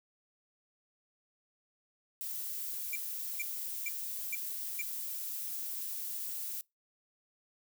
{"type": "noise", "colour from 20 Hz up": "violet", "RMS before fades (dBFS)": -39, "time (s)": [2.21, 6.61], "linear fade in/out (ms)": 0}
{"type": "tone bursts", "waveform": "square", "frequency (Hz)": 2349, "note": "D7", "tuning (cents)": 0, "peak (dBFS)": -35, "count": 5, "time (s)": [2.93, 4.815], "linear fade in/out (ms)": 2, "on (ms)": 25, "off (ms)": 440}
{"effects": ["noise-tail reverb RT60 0.2 s tail -24 dB re dry"]}